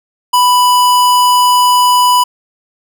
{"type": "tone", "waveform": "square", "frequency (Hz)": 990, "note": "B5", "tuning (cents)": 4, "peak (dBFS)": -7, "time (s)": [0.33, 2.24], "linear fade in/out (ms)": 10, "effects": []}